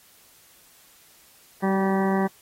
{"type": "harmonic tone with a mistuned harmonic", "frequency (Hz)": 193.4, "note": "G3", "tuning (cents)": -23, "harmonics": [1, 2, 3, 4, 5, 6, 8, 9, 10], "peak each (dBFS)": [-22, -26, -32, -29, -32, -35, -40, -40, -37], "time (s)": [1.62, 2.28], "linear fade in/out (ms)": 20, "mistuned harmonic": 2, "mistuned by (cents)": -17, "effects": ["white hiss -55 dBFS RMS until 2.41 s", "AAC 48 kbps"]}